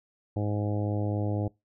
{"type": "harmonic tone", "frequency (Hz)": 103.83, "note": "G#2", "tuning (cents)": 0, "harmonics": [1, 2, 3, 4, 5, 6, 7, 8], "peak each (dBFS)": [-28, -36, -34, -40, -38, -41, -42, -46], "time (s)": [0.36, 1.48], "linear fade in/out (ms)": 5, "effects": ["noise-tail reverb RT60 0.2 s tail -22 dB re dry"]}